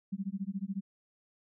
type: tone with tremolo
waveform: sine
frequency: 195 Hz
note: G3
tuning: 9 cents flat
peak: -30 dBFS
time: 0.12-0.81 s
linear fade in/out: 10 ms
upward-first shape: sine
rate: 14 Hz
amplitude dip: 100%
effects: none